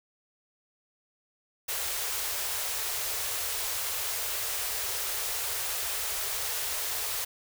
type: band-stop noise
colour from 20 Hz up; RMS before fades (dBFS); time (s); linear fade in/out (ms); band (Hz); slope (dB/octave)
white; -32; 1.68-7.25; 10; 110 to 380; 96
effects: none